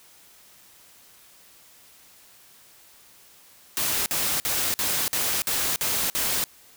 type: noise bursts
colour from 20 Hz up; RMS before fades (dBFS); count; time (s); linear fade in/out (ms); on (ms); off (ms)
white; -25; 8; 3.77-6.44; 0; 290; 50
effects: white hiss -53 dBFS RMS until 6.76 s